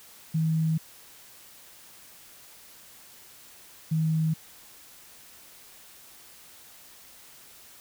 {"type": "tone pair in turn", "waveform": "sine", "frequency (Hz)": [159.9, 158.98], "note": ["D#3", "D#3"], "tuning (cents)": [48, 38], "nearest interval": "unison", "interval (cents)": 10, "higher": "first", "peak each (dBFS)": -22, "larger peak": "neither", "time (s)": [[0.34, 0.78], [3.91, 4.34]], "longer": "first", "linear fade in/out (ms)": 10, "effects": ["white hiss -51 dBFS RMS until 7.8 s"]}